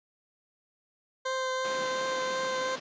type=tone with vibrato; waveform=20% pulse; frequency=520 Hz; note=C5; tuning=11 cents flat; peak=-24 dBFS; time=1.25-2.76 s; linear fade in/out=10 ms; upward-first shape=triangle; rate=2.8 Hz; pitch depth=12 cents each way
type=band-pass noise; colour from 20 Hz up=pink; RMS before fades=-42 dBFS; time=1.64-2.8 s; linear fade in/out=10 ms; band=180 to 5800 Hz; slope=24 dB/octave
effects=resampled to 16000 Hz